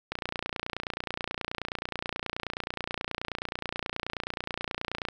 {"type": "click train", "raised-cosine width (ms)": 0.3, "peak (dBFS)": -15, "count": 147, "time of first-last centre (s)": [0.12, 5.086], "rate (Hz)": 29.4, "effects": []}